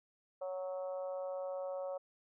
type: harmonic tone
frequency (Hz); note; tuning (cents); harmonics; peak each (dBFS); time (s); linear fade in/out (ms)
185; F#3; 0; 3 / 4 / 5 / 6 / 7; -38 / -48 / -54 / -55 / -57; 0.41-1.98; 10
effects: none